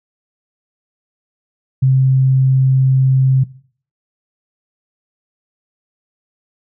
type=tone; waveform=sine; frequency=132 Hz; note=C3; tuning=16 cents sharp; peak=-8 dBFS; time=1.82-3.44 s; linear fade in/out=10 ms; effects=noise-tail reverb RT60 0.5 s tail -19 dB re dry